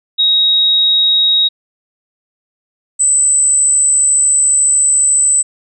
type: tone pair in turn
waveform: sine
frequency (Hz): 3788 / 8026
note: A#7 / B8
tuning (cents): +27 / +27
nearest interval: octave + minor second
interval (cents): 1300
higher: second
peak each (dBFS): -8 / -8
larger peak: neither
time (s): 0.18-1.49 / 2.99-5.43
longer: second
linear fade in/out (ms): 20
effects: none